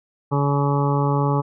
harmonic tone, 141.9 Hz, C#3, 41 cents sharp, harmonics 1 / 2 / 3 / 4 / 6 / 7 / 8 / 9, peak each -19 / -26 / -26 / -30 / -26 / -32 / -28 / -38 dBFS, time 0.31-1.42 s, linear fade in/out 20 ms, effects none

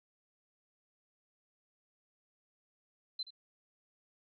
sine tone with echo, 4073 Hz, C8, 47 cents flat, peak -35 dBFS, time 3.19-3.23 s, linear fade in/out 5 ms, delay 76 ms, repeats 1, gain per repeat -14 dB, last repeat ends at 3.306 s, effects none

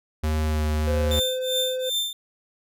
square tone with vibrato, 77 Hz, D#2, 17 cents flat, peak -22 dBFS, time 0.23-1.2 s, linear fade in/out 10 ms, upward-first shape sine, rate 1.6 Hz, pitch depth 14 cents each way
triangle tone, 513 Hz, C5, 34 cents flat, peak -23 dBFS, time 0.87-1.9 s, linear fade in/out 10 ms
40% pulse tone with tremolo, 3574 Hz, A7, 26 cents sharp, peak -20 dBFS, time 1.11-2.13 s, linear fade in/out 2 ms, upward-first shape triangle, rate 2.6 Hz, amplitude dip 100%
effects none

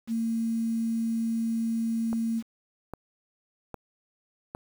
sine tone, 227.5 Hz, A#3, 42 cents flat, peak -25 dBFS, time 0.07-2.43 s, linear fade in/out 50 ms
click train, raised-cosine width 1 ms, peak -22 dBFS, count 4, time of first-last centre 2.13-4.549 s, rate 1.24 Hz
effects 8-bit

